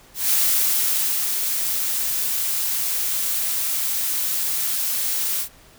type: noise with ADSR envelope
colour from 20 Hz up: blue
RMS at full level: -18 dBFS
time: 0.14-5.49 s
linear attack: 170 ms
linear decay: 980 ms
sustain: -5 dB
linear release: 97 ms
effects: pink hiss -50 dBFS RMS until 5.78 s